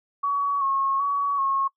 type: tone with vibrato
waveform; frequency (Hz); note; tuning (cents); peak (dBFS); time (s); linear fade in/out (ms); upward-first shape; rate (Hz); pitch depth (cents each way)
sine; 1108.7; C#6; 0; -21; 0.23-1.68; 10; square; 1.3; 31
effects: noise-tail reverb RT60 0.1 s tail -21 dB re dry